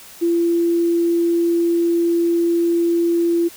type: tone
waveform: sine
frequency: 340 Hz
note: F4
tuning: 46 cents flat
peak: -14 dBFS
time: 0.21-3.49 s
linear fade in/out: 20 ms
effects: white hiss -41 dBFS RMS until 3.56 s